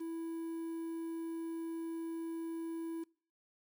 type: tone with quantisation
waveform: triangle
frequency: 329.6 Hz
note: E4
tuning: in tune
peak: -36 dBFS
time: 0-3.04 s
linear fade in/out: 10 ms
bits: 10
effects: noise-tail reverb RT60 0.4 s tail -24 dB re dry